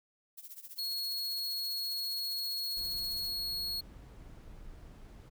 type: noise with tremolo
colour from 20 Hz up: violet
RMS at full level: -45 dBFS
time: 0.37-3.31 s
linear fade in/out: 10 ms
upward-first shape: triangle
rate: 15 Hz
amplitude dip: 90%
type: tone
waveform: 45% pulse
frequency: 4324 Hz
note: C#8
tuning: 44 cents flat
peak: -33 dBFS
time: 0.78-3.81 s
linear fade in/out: 10 ms
type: noise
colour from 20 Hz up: brown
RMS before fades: -50 dBFS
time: 2.76-5.3 s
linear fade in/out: 20 ms
effects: none